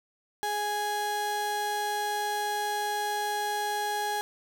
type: tone pair together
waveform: 35% pulse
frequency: 415.3 / 830.6 Hz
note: G#4 / G#5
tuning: 0 / 0 cents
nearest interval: octave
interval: 1200 cents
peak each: -34 / -28 dBFS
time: 0.43-4.21 s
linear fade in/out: 0 ms
effects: none